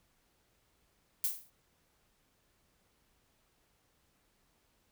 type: noise with exponential decay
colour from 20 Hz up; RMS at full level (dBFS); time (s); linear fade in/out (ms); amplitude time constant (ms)
violet; -28; 1.24-1.5; 1; 55
effects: pink hiss -73 dBFS RMS until 4.91 s